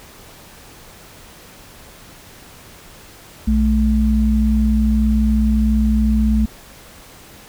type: tone pair together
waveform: sine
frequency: 60.78 / 216.6 Hz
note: B1 / A3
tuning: -27 / -27 cents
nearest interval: octave + minor seventh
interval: 2200 cents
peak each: -15 dBFS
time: 3.47-6.46 s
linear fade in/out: 10 ms
effects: pink hiss -42 dBFS RMS until 7.48 s